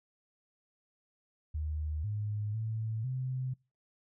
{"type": "tone with pitch steps", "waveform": "sine", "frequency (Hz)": [76.7, 105, 110.8, 129.1], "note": ["D#2", "G#2", "A2", "C3"], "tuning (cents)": [-24, 19, 13, -23], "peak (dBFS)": -32, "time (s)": [1.54, 3.54], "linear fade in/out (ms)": 10, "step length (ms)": 500, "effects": ["noise-tail reverb RT60 0.3 s tail -25 dB re dry"]}